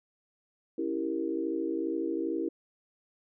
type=chord; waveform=sine; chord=C# diminished seventh; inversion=none; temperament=equal; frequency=277.2 / 329.6 / 392 / 466.2 Hz; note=C#4 / E4 / G4 / Bb4; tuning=0 / 0 / 0 / 0 cents; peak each=-37 / -31 / -36 / -37 dBFS; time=0.78-2.49 s; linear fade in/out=5 ms; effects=none